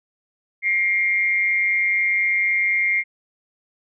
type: tone with amplitude modulation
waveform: sine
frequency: 2125 Hz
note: C7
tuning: 26 cents sharp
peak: -14 dBFS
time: 0.62-3.04 s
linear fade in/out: 50 ms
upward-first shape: sine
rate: 196 Hz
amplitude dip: 60%
effects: none